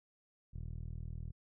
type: tone with low-pass filter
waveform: 15% pulse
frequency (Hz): 40.14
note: E1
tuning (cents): -45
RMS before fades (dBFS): -43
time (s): 0.53-1.32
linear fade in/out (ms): 20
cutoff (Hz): 150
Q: 0.83
effects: none